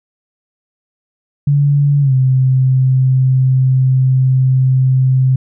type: tone with pitch glide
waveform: sine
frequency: 143.1 to 130.47 Hz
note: D3 to C3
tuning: -45 to -5 cents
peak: -8 dBFS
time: 1.47-5.36 s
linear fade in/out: 5 ms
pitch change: -160 cents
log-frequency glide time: 2.01-2.13 s
effects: none